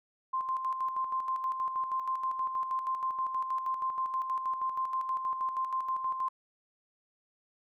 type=tone with tremolo; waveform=sine; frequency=1046.5 Hz; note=C6; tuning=in tune; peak=-28 dBFS; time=0.33-6.29 s; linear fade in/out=10 ms; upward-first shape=square; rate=6.3 Hz; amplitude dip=50%; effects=none